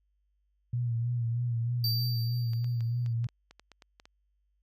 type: tone with vibrato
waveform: sine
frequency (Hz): 118.7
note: A#2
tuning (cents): +32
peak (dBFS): -27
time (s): 0.73-3.27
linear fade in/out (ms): 5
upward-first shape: sine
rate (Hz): 3.2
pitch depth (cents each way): 49
type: tone with exponential decay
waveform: square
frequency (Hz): 4651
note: D8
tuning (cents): -18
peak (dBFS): -28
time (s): 1.84-3.13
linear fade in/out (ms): 2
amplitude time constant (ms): 280
type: clicks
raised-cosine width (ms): 0.2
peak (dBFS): -33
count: 12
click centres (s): 2.534 / 2.644 / 2.807 / 3.062 / 3.243 / 3.288 / 3.51 / 3.596 / 3.717 / 3.822 / 3.999 / 4.055
effects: added 50 Hz sine -70 dBFS peak until 4.62 s